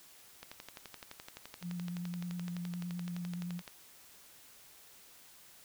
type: click train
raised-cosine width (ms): 0.2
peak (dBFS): -28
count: 39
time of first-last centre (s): 0.43-3.678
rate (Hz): 11.7
type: tone with vibrato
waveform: sine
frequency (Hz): 175.5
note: F3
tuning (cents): +9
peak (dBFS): -37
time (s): 1.61-3.62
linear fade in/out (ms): 50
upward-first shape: sine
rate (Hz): 9.7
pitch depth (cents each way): 21
effects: white hiss -58 dBFS RMS until 5.64 s